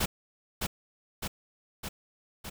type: noise with echo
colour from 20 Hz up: pink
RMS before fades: -28 dBFS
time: 0-0.06 s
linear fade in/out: 10 ms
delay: 610 ms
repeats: 4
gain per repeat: -3 dB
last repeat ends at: 2.5 s
effects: none